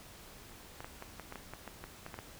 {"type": "clicks", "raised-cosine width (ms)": 0.5, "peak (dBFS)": -28, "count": 12, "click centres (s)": [0.805, 0.845, 1.024, 1.197, 1.324, 1.357, 1.536, 1.677, 1.84, 2.064, 2.142, 2.189], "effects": ["pink hiss -53 dBFS RMS until 2.39 s"]}